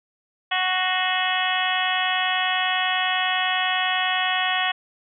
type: harmonic tone with a mistuned harmonic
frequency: 370 Hz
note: F#4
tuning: in tune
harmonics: 2 / 3 / 4 / 5 / 6 / 7 / 8 / 9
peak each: -26 / -29 / -31 / -26 / -32 / -29 / -29 / -29 dBFS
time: 0.51-4.72 s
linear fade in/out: 10 ms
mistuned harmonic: 6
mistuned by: -54 cents
effects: none